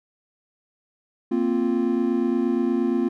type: chord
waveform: triangle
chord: Bb suspended second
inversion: none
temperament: equal with one note detuned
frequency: 233.1 / 261.6 / 348 Hz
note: Bb3 / C4 / F4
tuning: 0 / 0 / -6 cents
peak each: -22 dBFS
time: 1.31-3.09 s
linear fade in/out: 10 ms
effects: none